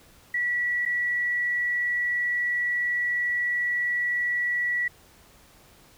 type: tone with dropouts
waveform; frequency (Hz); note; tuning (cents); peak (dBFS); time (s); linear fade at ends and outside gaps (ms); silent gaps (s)
sine; 1943; B6; -29; -23; 0.34-4.88; 5; 0.853-0.86
effects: pink hiss -55 dBFS RMS until 5.97 s